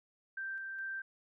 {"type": "tone with tremolo", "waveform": "sine", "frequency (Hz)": 1568, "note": "G6", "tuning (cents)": 0, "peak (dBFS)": -37, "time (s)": [0.37, 1.02], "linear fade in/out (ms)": 5, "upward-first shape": "square", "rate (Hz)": 2.4, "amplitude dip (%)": 25, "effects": []}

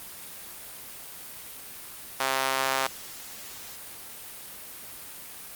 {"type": "tone with high-pass filter", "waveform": "sawtooth", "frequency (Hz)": 133.3, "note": "C3", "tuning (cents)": 33, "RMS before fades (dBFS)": -27, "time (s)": [2.2, 2.87], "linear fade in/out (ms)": 5, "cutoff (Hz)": 860, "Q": 1.1, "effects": ["white hiss -42 dBFS RMS until 5.55 s", "Opus 32 kbps"]}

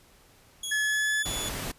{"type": "tone with pitch glide", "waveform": "20% pulse", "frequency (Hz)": [3335, 3447], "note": ["G#7", "A7"], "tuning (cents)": [7, -36], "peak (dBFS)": -26, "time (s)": [0.63, 1.49], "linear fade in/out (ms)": 5, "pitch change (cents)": 57, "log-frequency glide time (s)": [0.82, 1.15]}
{"type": "tone", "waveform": "triangle", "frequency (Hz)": 1717, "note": "A6", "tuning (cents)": -43, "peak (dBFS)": -23, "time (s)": [0.71, 1.23], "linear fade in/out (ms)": 10}
{"type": "noise", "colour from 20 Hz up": "pink", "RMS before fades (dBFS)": -34, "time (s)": [1.25, 1.72], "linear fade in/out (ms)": 10}
{"effects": ["pink hiss -58 dBFS RMS until 1.78 s", "resampled to 32000 Hz"]}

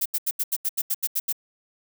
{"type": "noise bursts", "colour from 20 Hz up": "violet", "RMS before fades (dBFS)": -24, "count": 11, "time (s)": [0.01, 1.327], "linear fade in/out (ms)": 10, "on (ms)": 47, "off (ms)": 80, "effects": []}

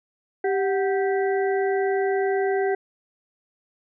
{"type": "harmonic tone with a mistuned harmonic", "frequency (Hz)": 392, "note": "G4", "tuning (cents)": 0, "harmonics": [1, 2, 4, 5], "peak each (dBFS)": [-21, -27, -33, -35], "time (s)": [0.44, 2.75], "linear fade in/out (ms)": 5, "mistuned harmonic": 2, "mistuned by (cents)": -93, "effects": []}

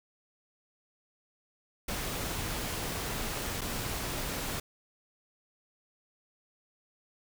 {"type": "noise with dropouts", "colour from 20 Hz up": "pink", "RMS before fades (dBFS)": -35, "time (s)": [1.88, 4.6], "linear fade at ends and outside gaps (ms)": 5, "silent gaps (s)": [3.61, 3.615], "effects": []}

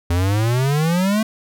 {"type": "exponential sweep", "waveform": "square", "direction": "up", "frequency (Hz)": [83.8, 223.4], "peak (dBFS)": -16, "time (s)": [0.1, 1.23], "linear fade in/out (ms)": 5, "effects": []}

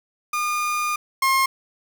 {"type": "tone pair in turn", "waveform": "30% pulse", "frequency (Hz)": [1214, 1069.1], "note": ["D#6", "C6"], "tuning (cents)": [-43, 37], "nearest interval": "major second", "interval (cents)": 220, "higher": "first", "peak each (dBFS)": [-19, -14], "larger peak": "second", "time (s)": [[0.33, 0.96], [1.22, 1.46]], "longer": "first", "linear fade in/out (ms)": 5, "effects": ["7-bit"]}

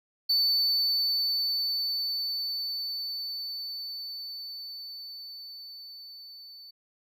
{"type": "tone with level ramp", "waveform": "triangle", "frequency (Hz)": 4510, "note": "C#8", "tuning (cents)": 29, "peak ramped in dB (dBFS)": [-20, -44], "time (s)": [0.29, 6.71], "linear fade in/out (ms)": 10, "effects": []}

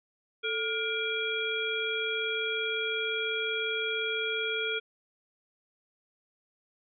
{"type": "harmonic tone with a mistuned harmonic", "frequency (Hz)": 472.8, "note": "A#4", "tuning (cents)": 24, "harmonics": [1, 3, 5, 7], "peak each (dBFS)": [-34, -34, -34, -34], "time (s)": [0.43, 4.8], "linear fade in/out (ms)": 20, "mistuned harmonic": 1, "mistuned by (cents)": -120, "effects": []}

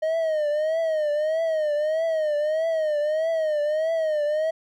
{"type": "tone with vibrato", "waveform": "triangle", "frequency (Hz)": 622.3, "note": "D#5", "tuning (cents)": 0, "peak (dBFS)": -19, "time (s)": [0.02, 4.51], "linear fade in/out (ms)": 10, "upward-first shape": "triangle", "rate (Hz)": 1.6, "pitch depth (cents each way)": 110, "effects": []}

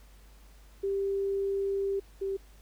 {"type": "tone pair in turn", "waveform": "sine", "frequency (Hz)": [393.9, 389.8], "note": ["G4", "G4"], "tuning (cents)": [8, -10], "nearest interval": "unison", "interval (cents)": 18, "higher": "first", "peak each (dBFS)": [-27, -29], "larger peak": "first", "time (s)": [[0.83, 2], [2.21, 2.37]], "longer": "first", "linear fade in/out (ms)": 10, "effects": ["added 50 Hz sine -52 dBFS peak until 2.61 s", "pink hiss -61 dBFS RMS until 2.61 s"]}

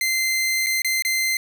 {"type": "tone with dropouts", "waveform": "sawtooth", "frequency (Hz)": 2077, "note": "C7", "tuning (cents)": -13, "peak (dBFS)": -16, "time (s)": [0.01, 1.37], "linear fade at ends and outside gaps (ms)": 2, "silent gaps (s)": [[0.663, 0.667], [0.82, 0.846], [1.023, 1.049]], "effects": []}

